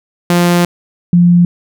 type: tone pair in turn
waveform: sawtooth / sine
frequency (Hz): 174.61 / 174.61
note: F3 / F3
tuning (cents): 0 / 0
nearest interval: unison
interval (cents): 0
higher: neither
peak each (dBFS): -4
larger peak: neither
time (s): 0.3-0.65 / 1.13-1.45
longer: first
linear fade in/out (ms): 2
effects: none